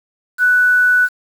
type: tone with quantisation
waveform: sine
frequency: 1485 Hz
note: F#6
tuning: 6 cents sharp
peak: -9 dBFS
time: 0.38-1.09 s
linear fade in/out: 50 ms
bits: 6
effects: none